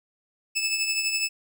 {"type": "tone with tremolo", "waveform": "20% pulse", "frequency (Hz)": 2619, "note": "E7", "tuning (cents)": -12, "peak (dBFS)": -17, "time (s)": [0.55, 1.29], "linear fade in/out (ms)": 20, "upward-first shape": "triangle", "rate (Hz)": 12, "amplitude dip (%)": 55, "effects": []}